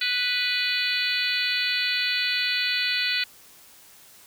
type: harmonic tone with a mistuned harmonic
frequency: 493.9 Hz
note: B4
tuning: in tune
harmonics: 3 / 4 / 5 / 6 / 7 / 8 / 9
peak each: -31 / -30 / -28 / -32 / -32 / -29 / -31 dBFS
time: 0.01-3.24 s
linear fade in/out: 5 ms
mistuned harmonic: 8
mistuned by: +29 cents
effects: white hiss -51 dBFS RMS until 4.26 s